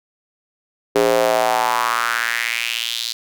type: tone with high-pass filter sweep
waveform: square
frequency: 58.27 Hz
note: A#1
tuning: in tune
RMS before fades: -19 dBFS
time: 0.95-3.13 s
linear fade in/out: 10 ms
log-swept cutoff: 410 to 4200 Hz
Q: 3.7
effects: none